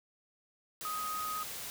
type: tone in noise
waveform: sine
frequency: 1253 Hz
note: D#6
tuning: 12 cents sharp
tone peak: -35 dBFS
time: 0.85-1.43 s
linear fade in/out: 0 ms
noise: white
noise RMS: -42 dBFS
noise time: 0.81-1.7 s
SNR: +4 dB
effects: none